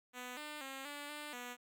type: tone with pitch steps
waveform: 5% pulse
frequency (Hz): 248.8 / 299.9 / 268.9 / 289.8 / 297.1 / 245.2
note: B3 / D4 / C4 / D4 / D4 / B3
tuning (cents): +13 / +36 / +47 / -23 / +20 / -12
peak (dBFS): -33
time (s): 0.13-1.57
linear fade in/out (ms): 50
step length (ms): 240
effects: none